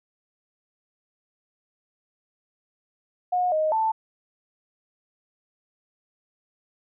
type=tone with pitch steps; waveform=sine; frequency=723 / 623 / 884 Hz; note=F#5 / D#5 / A5; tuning=-40 / +2 / +8 cents; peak=-20 dBFS; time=3.32-3.92 s; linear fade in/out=10 ms; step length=200 ms; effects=none